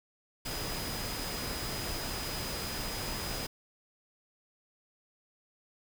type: tone in noise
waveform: sine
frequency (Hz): 4978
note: D#8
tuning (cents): 0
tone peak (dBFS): -42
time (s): 0.45-3.47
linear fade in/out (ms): 10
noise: pink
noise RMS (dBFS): -37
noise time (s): 0.45-3.47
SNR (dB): -8
effects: none